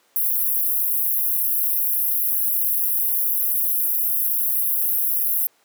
pink high-pass noise, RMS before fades -21 dBFS, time 0.16-5.47 s, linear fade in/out 0 ms, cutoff 11000 Hz, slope 96 dB/octave, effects pink hiss -60 dBFS RMS until 5.64 s + high-pass 400 Hz 12 dB/octave

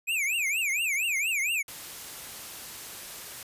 square tone with vibrato, 2430 Hz, D#7, 42 cents flat, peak -26 dBFS, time 0.07-1.63 s, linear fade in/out 20 ms, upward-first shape triangle, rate 4.3 Hz, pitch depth 280 cents each way
white noise, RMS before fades -41 dBFS, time 1.68-3.43 s, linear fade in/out 2 ms
effects resampled to 32000 Hz

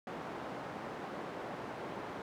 white band-pass noise, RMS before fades -43 dBFS, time 0.07-2.22 s, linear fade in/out 2 ms, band 140 to 910 Hz, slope 12 dB/octave, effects none

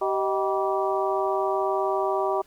harmonic tone with a mistuned harmonic, 193.4 Hz, G3, 23 cents flat, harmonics 2 / 3 / 4 / 5 / 6, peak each -26 / -28 / -29 / -30 / -31 dBFS, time 0.01-2.42 s, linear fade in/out 10 ms, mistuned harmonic 3, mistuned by +130 cents, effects pink hiss -58 dBFS RMS until 2.46 s

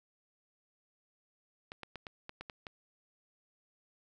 clicks, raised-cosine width 0.3 ms, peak -27 dBFS, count 8, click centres 1.719 / 1.833 / 1.957 / 2.068 / 2.294 / 2.41 / 2.498 / 2.668 s, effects none

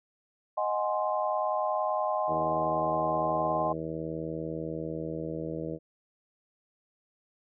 sine chord, Ab dominant seventh, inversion second, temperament equal, 622.3 / 740 / 830.6 / 1046.5 Hz, Eb5 / Gb5 / Ab5 / C6, 0 / 0 / 0 / 0 cents, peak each -30 / -33 / -33 / -32 dBFS, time 0.57-3.73 s, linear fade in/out 10 ms
harmonic tone, 80.2 Hz, E2, 47 cents flat, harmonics 1 / 2 / 3 / 4 / 5 / 6 / 7 / 8, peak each -49 / -38 / -46 / -37 / -43 / -38 / -42 / -45 dBFS, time 2.27-5.79 s, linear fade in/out 50 ms
effects none

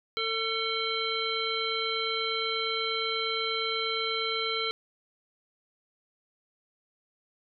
harmonic tone with a mistuned harmonic, 450 Hz, A4, 39 cents sharp, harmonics 1 / 3 / 5 / 7 / 9, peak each -34 / -34 / -34 / -34 / -34 dBFS, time 0.17-4.71 s, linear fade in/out 0 ms, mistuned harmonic 5, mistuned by -22 cents, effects none

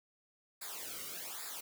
white noise with flanger, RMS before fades -44 dBFS, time 0.61-1.61 s, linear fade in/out 10 ms, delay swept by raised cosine 0.33 to 1.19 ms, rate 1.2 Hz, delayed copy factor -0.85, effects none

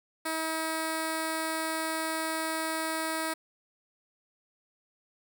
5% pulse tone with notch filter, 320 Hz, D#4, 49 cents sharp, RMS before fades -32 dBFS, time 0.25-3.34 s, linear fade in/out 10 ms, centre 3000 Hz, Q 1.1, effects none

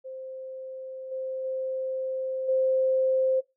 sine tone with level steps, 523.3 Hz, C5, in tune, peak -36 / -30 / -28 / -21 dBFS, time 0.04-3.41 s, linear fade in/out 20 ms, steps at 1.11 / 1.44 / 2.48 s, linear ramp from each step 10 ms, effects noise-tail reverb RT60 0.2 s tail -19 dB re dry

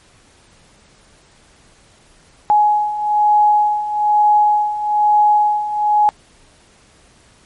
sine beating tone pair, 838 / 839.1 Hz, G#5 / G#5, +15 / +18 cents, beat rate 1.1 Hz, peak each -17 / -12 dBFS, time 2.5-6.09 s, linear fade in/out 0 ms, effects pink hiss -50 dBFS RMS until 7.45 s + MP3 48 kbps

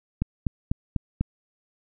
click train, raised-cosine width 5 ms, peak -11 dBFS, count 5, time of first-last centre 0.22-1.21 s, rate 4.04 Hz, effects none

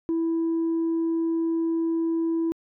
sine tone, 329.6 Hz, E4, in tune, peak -20 dBFS, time 0.09-2.52 s, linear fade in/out 0 ms, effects tanh soft clip ceiling -20 dBFS

